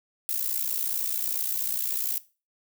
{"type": "noise with amplitude modulation", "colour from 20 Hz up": "violet", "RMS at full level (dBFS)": -25, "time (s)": [0.29, 2.18], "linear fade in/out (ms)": 0, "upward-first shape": "sine", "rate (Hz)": 60.1, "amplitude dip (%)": 80, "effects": ["noise-tail reverb RT60 0.3 s tail -17 dB re dry"]}